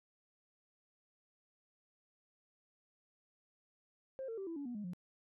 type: tone with pitch steps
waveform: sine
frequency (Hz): 530 / 453.5 / 388 / 332 / 284 / 243 / 207.9 / 177.89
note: C5 / A#4 / G4 / E4 / C#4 / B3 / G#3 / F3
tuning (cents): +22 / -48 / -18 / +12 / +42 / -28 / +2 / +32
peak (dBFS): -39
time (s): 4.19-4.934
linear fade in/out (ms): 0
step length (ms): 93
effects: tanh soft clip ceiling -36 dBFS